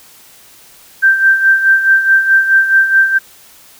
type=tone with tremolo; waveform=sine; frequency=1568 Hz; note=G6; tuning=in tune; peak=-4 dBFS; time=1.02-3.19 s; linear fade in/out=20 ms; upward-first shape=sine; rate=4.7 Hz; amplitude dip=65%; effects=white hiss -42 dBFS RMS until 3.79 s